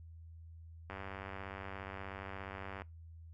click train, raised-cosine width 0.5 ms, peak -29 dBFS, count 187, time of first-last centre 0.9-2.82 s, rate 96.9 Hz, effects noise-tail reverb RT60 0.2 s tail -21 dB re dry + added 82 Hz sine -50 dBFS peak until 3.33 s

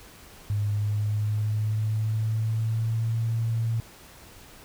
sine tone with pitch glide, 103.4 to 114.07 Hz, G#2 to A#2, -7 to -37 cents, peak -23 dBFS, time 0.5-3.8 s, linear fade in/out 0 ms, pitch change +170 cents, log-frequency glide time 0.66-3.2 s, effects pink hiss -49 dBFS RMS until 4.64 s

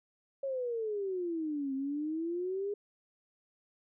sine exponential two-way sweep, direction down then up, 554.4 to 265.2 to 414.4 Hz, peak -32 dBFS, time 0.43-2.74 s, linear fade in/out 5 ms, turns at 1.74 s, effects none

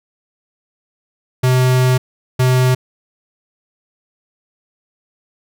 square tone bursts at uneven times, 127.8 Hz, C3, 40 cents flat, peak -11 dBFS, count 2, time 1.43-1.98 / 2.39-2.75 s, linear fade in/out 10 ms, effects none

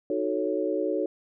sine chord, D# half-diminished seventh, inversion none, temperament equal, 311.1 / 370 / 440 / 554.4 Hz, D#4 / F#4 / A4 / C#5, 0 / 0 / 0 / 0 cents, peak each -30 dBFS, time 0.1-1.06 s, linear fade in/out 2 ms, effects none

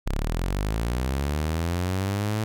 sawtooth linear sweep, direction up, 32 to 110 Hz, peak -20 dBFS, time 0.06-2.44 s, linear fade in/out 0 ms, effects none

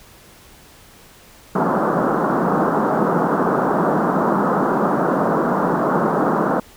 pink band-pass noise, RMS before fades -18 dBFS, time 1.55-6.6 s, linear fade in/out 5 ms, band 160 to 1400 Hz, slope 48 dB/octave, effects pink hiss -46 dBFS RMS until 6.76 s

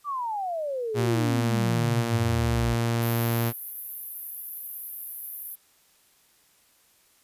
sine exponential sweep, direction down, 1200 to 51.91 Hz, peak -27 dBFS, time 0.04-2.77 s, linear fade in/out 50 ms
sawtooth tone, 116.54 Hz, A#2, in tune, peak -19 dBFS, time 0.94-3.53 s, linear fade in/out 50 ms
pink high-pass noise, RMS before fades -34 dBFS, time 3.01-5.56 s, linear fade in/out 20 ms, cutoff 11000 Hz, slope 96 dB/octave
effects white hiss -62 dBFS RMS until 7.23 s + resampled to 32000 Hz

